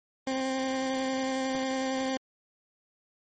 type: tone with vibrato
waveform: 20% pulse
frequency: 263.5 Hz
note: C4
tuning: 12 cents sharp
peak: -23 dBFS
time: 0.27-2.17 s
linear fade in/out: 2 ms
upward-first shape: square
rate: 11 Hz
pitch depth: 10 cents each way
type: clicks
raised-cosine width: 1 ms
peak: -28 dBFS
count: 2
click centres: 1.549 / 1.555 s
effects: MP3 32 kbps